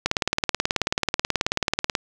click train, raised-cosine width 0.2 ms, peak -3 dBFS, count 36, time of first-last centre 0.06-1.952 s, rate 18.5 Hz, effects none

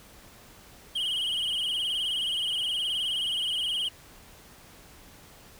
triangle tone with vibrato, 3053 Hz, G7, 46 cents flat, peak -25 dBFS, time 0.95-3.89 s, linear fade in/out 10 ms, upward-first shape sine, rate 19 Hz, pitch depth 110 cents each way, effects pink hiss -52 dBFS RMS until 5.59 s

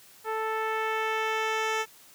10% pulse tone with low-pass filter sweep, 440 Hz, A4, in tune, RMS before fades -29 dBFS, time 0.24-1.86 s, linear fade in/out 50 ms, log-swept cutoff 1200 to 6600 Hz, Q 0.8, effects white hiss -54 dBFS RMS until 2.14 s + high-pass 60 Hz 12 dB/octave

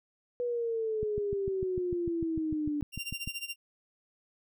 sine exponential sweep, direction down, 490.4 to 291 Hz, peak -29 dBFS, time 0.4-2.81 s, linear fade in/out 0 ms
click train, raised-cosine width 5 ms, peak -25 dBFS, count 16, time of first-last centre 1.03-3.276 s, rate 6.68 Hz
sawtooth tone with tremolo, 2777 Hz, F7, 10 cents flat, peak -30 dBFS, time 2.92-3.56 s, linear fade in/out 50 ms, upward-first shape sine, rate 14 Hz, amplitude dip 85%
effects none

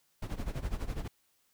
brown noise with tremolo, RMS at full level -33 dBFS, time 0.22-1.08 s, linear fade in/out 5 ms, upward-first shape sine, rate 12 Hz, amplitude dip 80%, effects white hiss -72 dBFS RMS until 1.53 s

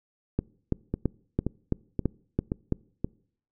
two click trains, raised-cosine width 3 ms, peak -11 / -14 dBFS, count 8 / 5, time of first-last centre 0.39-2.723 / 0.94-3.045 s, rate 3 / 1.9 Hz, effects noise-tail reverb RT60 0.6 s tail -25 dB re dry

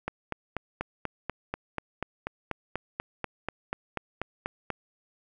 click train, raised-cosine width 0.5 ms, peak -15 dBFS, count 20, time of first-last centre 0.08-4.703 s, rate 4.11 Hz, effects none

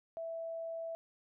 sine tone, 659.3 Hz, E5, in tune, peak -38 dBFS, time 0.17-0.95 s, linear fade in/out 0 ms, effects none

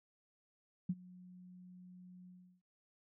sine tone with ADSR envelope, 181.3 Hz, F#3, 35 cents flat, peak -30 dBFS, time 0.89-2.62 s, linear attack 7 ms, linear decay 44 ms, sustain -23 dB, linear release 350 ms, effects none

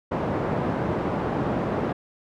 pink band-pass noise, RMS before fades -26 dBFS, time 0.11-1.93 s, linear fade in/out 10 ms, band 130 to 910 Hz, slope 12 dB/octave, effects none

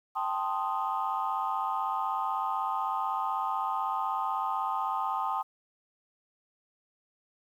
sine chord, A half-diminished seventh, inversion third, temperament equal, 784 / 880 / 1046.5 / 1244.5 Hz, G5 / A5 / C6 / Eb6, 0 / 0 / 0 / 0 cents, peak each -33 dBFS, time 0.15-5.43 s, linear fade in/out 20 ms, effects tanh soft clip ceiling -20 dBFS + 10-bit

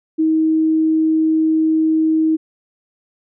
sine tone, 317.1 Hz, D#4, 33 cents sharp, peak -12 dBFS, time 0.18-2.37 s, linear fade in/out 20 ms, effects none

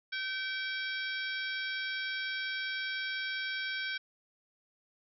harmonic tone with a mistuned harmonic, 770 Hz, G5, 31 cents flat, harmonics 2 / 3 / 4 / 5 / 6 / 7, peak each -36 / -40 / -42 / -44 / -46 / -47 dBFS, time 0.12-3.98 s, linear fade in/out 10 ms, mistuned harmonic 4, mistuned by +90 cents, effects none

